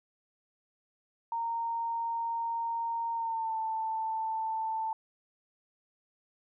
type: tone with pitch glide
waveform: sine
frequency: 924 to 886.4 Hz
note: A#5 to A5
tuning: -16 to +13 cents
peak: -30 dBFS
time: 1.32-4.93 s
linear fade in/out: 2 ms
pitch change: -71 cents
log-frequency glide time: 3.13-3.57 s
effects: none